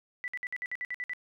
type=tone bursts; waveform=sine; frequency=1978 Hz; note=B6; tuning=2 cents sharp; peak=-32 dBFS; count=10; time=0.24-1.134 s; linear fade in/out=0 ms; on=39 ms; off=56 ms; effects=none